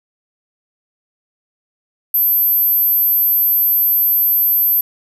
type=tone; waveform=sine; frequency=12290 Hz; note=G9; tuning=35 cents flat; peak=-11 dBFS; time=2.14-4.81 s; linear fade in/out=5 ms; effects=none